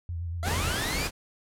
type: tone with vibrato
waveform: sine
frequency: 85.1 Hz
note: F2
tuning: 44 cents flat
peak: -30 dBFS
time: 0.09-0.72 s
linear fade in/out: 0 ms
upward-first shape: sine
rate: 8.5 Hz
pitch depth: 51 cents each way
type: linear sweep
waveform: 25% pulse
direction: up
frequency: 658 to 2489 Hz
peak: -29 dBFS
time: 0.43-1.07 s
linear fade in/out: 0 ms
type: noise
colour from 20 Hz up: pink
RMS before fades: -30 dBFS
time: 0.43-1.11 s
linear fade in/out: 50 ms
effects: low-pass 12000 Hz 12 dB/octave